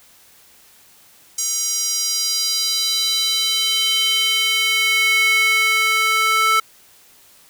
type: tone with high-pass filter sweep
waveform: square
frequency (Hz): 440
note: A4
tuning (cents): 0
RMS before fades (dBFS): -18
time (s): 1.38-6.6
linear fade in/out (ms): 5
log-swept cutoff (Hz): 6400 to 1500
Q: 3.6
effects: white hiss -50 dBFS RMS until 7.49 s